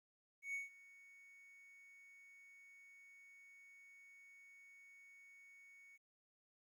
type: tone with ADSR envelope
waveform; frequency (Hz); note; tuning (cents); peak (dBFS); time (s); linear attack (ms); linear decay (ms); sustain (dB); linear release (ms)
triangle; 2225; C#7; +6; -38; 0.42-5.98; 120; 150; -21; 24
effects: 13-bit

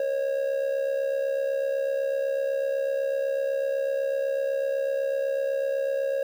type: tone with amplitude modulation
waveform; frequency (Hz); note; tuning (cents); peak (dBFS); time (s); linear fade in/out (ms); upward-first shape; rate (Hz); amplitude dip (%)
triangle; 546; C#5; -26; -19; 0-6.23; 2; sine; 68; 65
effects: 9-bit

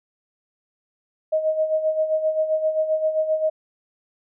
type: tone with tremolo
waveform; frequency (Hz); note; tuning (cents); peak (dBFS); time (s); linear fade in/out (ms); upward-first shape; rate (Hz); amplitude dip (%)
sine; 627; D#5; +13; -16; 1.32-3.5; 10; sine; 7.6; 65
effects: none

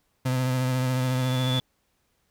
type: tone with vibrato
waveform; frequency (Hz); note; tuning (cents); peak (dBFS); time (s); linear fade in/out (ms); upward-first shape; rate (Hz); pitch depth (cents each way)
35% pulse; 128.2; C3; -35; -21; 0.25-1.6; 10; triangle; 14; 32
type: tone with exponential growth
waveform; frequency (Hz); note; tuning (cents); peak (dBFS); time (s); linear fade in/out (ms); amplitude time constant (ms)
sine; 3458; A7; -31; -26; 0.63-1.6; 0; 210
effects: pink hiss -71 dBFS RMS until 2.3 s

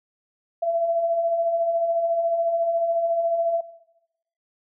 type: beating tone pair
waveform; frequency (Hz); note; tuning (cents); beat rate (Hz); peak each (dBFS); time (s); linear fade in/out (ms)
sine; 659.3 / 673.3; E5 / E5; 0 / +36; 14; -29 / -21; 0.62-3.61; 10
effects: noise-tail reverb RT60 0.9 s tail -18 dB re dry

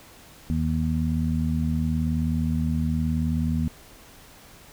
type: harmonic tone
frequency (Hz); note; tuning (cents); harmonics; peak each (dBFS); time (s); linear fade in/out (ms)
79.1; D#2; +29; 1 / 2 / 3; -26 / -26 / -26; 0.5-3.68; 0
effects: pink hiss -49 dBFS RMS until 4.72 s

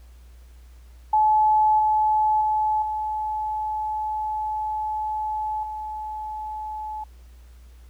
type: tone with level steps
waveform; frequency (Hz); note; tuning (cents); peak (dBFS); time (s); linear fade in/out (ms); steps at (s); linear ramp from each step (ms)
sine; 859; A5; -42; -15 / -17 / -19 / -24 / -29; 1.13-7.04; 5; 1.79 / 2.41 / 2.82 / 5.63; 2
effects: added 60 Hz sine -44 dBFS peak until 7.89 s + pink hiss -60 dBFS RMS until 7.89 s

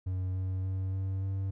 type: tone with pitch steps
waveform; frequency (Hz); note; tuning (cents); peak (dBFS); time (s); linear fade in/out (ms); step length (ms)
triangle; 92.7 / 93.67 / 94.65 / 95.64 / 96.64; F#2 / F#2 / F#2 / G2 / G2; +4 / +22 / +40 / -42 / -24; -28; 0.06-1.51; 10; 290
effects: none

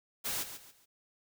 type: noise with echo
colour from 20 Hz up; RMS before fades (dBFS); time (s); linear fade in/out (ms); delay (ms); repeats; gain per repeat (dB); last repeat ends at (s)
white; -35; 0.24-0.44; 20; 140; 3; -10; 0.86
effects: none

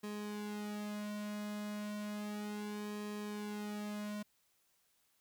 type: tone with flanger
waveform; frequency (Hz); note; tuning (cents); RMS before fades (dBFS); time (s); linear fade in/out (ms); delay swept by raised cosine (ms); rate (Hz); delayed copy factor
sawtooth; 208.6; G#3; +8; -42; 0.03-4.23; 10; 1.4 to 2.6; 0.33; -0.8
effects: white hiss -75 dBFS RMS until 5.2 s

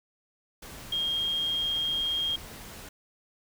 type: tone in noise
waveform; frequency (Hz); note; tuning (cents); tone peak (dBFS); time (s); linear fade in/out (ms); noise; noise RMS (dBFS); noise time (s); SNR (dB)
sine; 3231; G#7; -48; -26; 0.92-2.36; 5; pink; -44; 0.62-2.89; +15
effects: none

